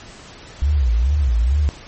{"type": "tone with vibrato", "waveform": "sine", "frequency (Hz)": 64.5, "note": "C2", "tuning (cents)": -24, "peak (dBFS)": -13, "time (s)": [0.62, 1.69], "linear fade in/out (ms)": 0, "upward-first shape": "sine", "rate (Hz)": 2.3, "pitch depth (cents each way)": 260, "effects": ["pink hiss -40 dBFS RMS until 1.87 s", "MP3 32 kbps"]}